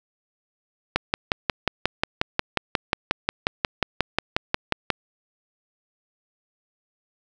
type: click train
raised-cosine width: 0.3 ms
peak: -3 dBFS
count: 23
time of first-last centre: 0.96-4.903 s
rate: 5.58 Hz
effects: none